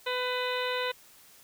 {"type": "harmonic tone with a mistuned harmonic", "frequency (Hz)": 499.9, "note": "B4", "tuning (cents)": 21, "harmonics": [1, 2, 3, 4, 5, 6, 7, 8], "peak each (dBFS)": [-32, -35, -37, -38, -39, -40, -40, -41], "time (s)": [0.06, 0.92], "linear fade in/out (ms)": 10, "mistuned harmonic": 7, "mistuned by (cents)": 57, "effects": ["white hiss -56 dBFS RMS until 1.43 s"]}